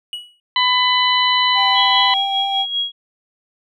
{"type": "tone with exponential decay", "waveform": "triangle", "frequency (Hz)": 2924, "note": "F#7", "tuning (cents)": -21, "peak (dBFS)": -20, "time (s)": [0.13, 0.4], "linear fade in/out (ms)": 1, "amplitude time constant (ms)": 57}
{"type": "harmonic tone", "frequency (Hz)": 1000, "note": "B5", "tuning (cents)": 21, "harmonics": [1, 2, 3, 4], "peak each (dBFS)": [-17, -20, -18, -20], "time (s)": [0.56, 2.14], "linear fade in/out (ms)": 2}
{"type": "tone with vibrato", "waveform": "triangle", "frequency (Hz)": 784, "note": "G5", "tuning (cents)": 0, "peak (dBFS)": -18, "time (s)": [1.54, 2.66], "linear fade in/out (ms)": 50, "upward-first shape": "sine", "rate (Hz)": 4.6, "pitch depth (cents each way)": 10}
{"type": "tone with tremolo", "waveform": "sine", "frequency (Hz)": 3300, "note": "G#7", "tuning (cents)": -12, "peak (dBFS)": -16, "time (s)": [1.74, 2.92], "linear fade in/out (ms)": 50, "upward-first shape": "sine", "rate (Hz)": 5, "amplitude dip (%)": 60}
{"effects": []}